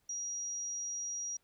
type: tone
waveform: sine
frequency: 5740 Hz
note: F8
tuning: 47 cents sharp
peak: -36 dBFS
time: 0.09-1.37 s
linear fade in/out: 5 ms
effects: pink hiss -75 dBFS RMS until 1.43 s